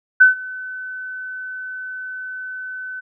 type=tone with ADSR envelope; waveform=sine; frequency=1513 Hz; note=F#6; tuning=38 cents sharp; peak=-4 dBFS; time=0.2-3.01 s; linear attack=14 ms; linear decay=130 ms; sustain=-23 dB; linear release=20 ms; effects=none